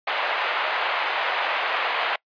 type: band-pass noise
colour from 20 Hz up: pink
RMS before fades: -25 dBFS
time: 0.07-2.16 s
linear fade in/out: 5 ms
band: 630 to 3100 Hz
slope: 24 dB/octave
effects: noise-tail reverb RT60 0.1 s tail -25 dB re dry + resampled to 11025 Hz